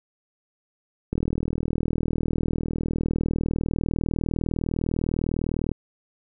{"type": "click train", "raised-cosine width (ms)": 3, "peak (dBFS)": -12, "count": 184, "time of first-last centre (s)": [1.13, 5.716], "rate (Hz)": 39.9, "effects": []}